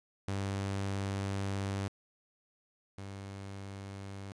sawtooth tone pair in turn, 98.3 / 98.3 Hz, G2 / G2, +5 / +5 cents, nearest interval unison, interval 0 cents, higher neither, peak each -29 / -38 dBFS, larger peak first, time 0.28-1.88 / 2.98-4.32 s, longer first, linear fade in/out 0 ms, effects resampled to 22050 Hz + 11-bit

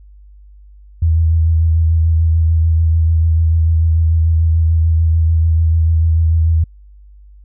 sine tone with vibrato, 81.3 Hz, E2, 23 cents flat, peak -9 dBFS, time 1.02-6.64 s, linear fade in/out 5 ms, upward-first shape sine, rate 6.8 Hz, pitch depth 26 cents each way, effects added 50 Hz sine -38 dBFS peak until 7.44 s

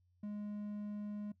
triangle tone, 207.7 Hz, G#3, in tune, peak -38 dBFS, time 0.23-1.32 s, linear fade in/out 5 ms, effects noise-tail reverb RT60 0.1 s tail -18 dB re dry + added 89 Hz sine -70 dBFS peak until 1.4 s

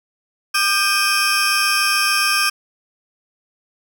35% pulse tone cluster, 1202 / 1579 / 2511 / 5450 Hz, D6 / G6 / D#7 / F8, +40 / +12 / +15 / -43 cents, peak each -19 dBFS, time 0.54-2.5 s, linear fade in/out 10 ms, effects none

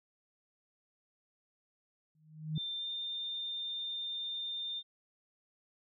sine tone with exponential growth, 155.56 Hz, D#3, in tune, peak -29 dBFS, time 2.15-2.58 s, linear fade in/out 2 ms, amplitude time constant 92 ms
sine tone with pitch glide, 3580 to 3609 Hz, A7 to A7, +29 to +43 cents, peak -36 dBFS, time 2.55-4.83 s, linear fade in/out 50 ms, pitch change +14 cents, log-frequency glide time 2.77-2.86 s
effects none

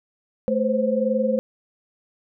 sine tone cluster, 218.2 / 509 / 531 Hz, A3 / C5 / C5, -14 / -48 / +25 cents, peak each -23 dBFS, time 0.48-1.39 s, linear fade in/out 0 ms, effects none

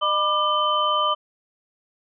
sine tone cluster, 608 / 988 / 1191 / 3062 Hz, D#5 / B5 / D6 / G7, -40 / 0 / +24 / -41 cents, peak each -27 / -28 / -20 / -26 dBFS, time 0.01-1.15 s, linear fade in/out 20 ms, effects none

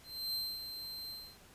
45% pulse tone with ADSR envelope, 4128 Hz, C8, 24 cents flat, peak -33 dBFS, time 0.03-1.38 s, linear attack 310 ms, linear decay 250 ms, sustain -8 dB, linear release 280 ms, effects pink hiss -59 dBFS RMS until 1.54 s + resampled to 32000 Hz

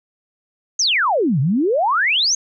sine exponential two-way sweep, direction down then up, 6640 to 124.9 to 6640 Hz, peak -14 dBFS, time 0.79-2.35 s, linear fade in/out 5 ms, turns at 1.4 s, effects none

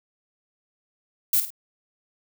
violet noise with echo, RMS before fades -20 dBFS, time 1.33-1.4 s, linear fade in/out 2 ms, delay 52 ms, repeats 2, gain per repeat -9 dB, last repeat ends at 1.504 s, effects none

